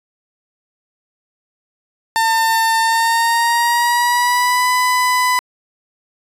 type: tone with pitch glide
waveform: 30% pulse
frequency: 901 to 999.7 Hz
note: A5 to B5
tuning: +41 to +21 cents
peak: -10 dBFS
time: 2.16-5.39 s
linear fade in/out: 0 ms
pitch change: +180 cents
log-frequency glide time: 2.8-4.7 s
effects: resampled to 32000 Hz